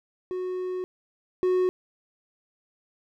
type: tone pair in turn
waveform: triangle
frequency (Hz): 367.1 / 367.1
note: F#4 / F#4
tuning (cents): -14 / -14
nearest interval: unison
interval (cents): 0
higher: neither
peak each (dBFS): -26 / -18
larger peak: second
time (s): 0.31-0.84 / 1.43-1.69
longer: first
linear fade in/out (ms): 0
effects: none